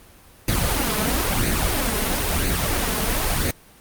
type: noise with flanger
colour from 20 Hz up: pink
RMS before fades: -21 dBFS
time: 0.48-3.51 s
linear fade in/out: 2 ms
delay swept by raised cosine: 0.46 to 4.76 ms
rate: 1 Hz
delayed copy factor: +0.6
effects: pink hiss -49 dBFS RMS until 3.8 s + Opus 32 kbps